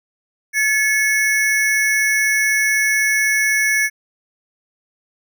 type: ring-modulated tone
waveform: square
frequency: 1956 Hz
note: B6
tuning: 17 cents flat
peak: -12 dBFS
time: 0.53-3.9 s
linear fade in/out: 50 ms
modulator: 240 Hz
effects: none